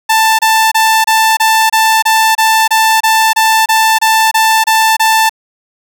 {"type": "tone bursts", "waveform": "sawtooth", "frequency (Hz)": 885, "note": "A5", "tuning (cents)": 10, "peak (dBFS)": -3, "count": 16, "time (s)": [0.09, 5.295], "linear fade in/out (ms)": 10, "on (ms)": 300, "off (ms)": 27, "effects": []}